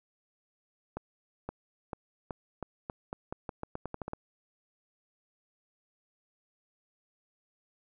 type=accelerating click train; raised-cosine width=1 ms; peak=-22 dBFS; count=16; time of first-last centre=0.97-4.134 s; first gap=520 ms; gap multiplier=0.85; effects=none